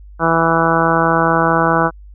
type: harmonic tone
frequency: 164.81 Hz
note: E3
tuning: in tune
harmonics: 1 / 2 / 3 / 4 / 5 / 6 / 7 / 8 / 9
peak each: -20 / -20 / -20 / -20 / -20 / -20 / -20 / -20 / -20 dBFS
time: 0.19-1.91 s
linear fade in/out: 50 ms
effects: added 50 Hz sine -35 dBFS peak until 2.14 s